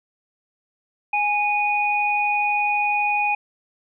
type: tone pair together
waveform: sine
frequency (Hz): 829 / 2472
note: G#5 / D#7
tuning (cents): -3 / -12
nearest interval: octave + perfect fifth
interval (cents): 1891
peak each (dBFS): -21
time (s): 1.13-3.35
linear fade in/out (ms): 5
effects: none